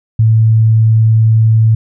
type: tone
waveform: sine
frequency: 111.2 Hz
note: A2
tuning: 19 cents sharp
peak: -5 dBFS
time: 0.19-1.75 s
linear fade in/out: 5 ms
effects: none